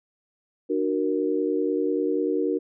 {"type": "chord", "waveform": "sine", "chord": "D augmented", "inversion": "none", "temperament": "equal with one note detuned", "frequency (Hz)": [299.8, 370, 466.2], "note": ["D4", "F#4", "A#4"], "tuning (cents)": [36, 0, 0], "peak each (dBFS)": -26, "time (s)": [0.69, 2.59], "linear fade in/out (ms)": 20, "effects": []}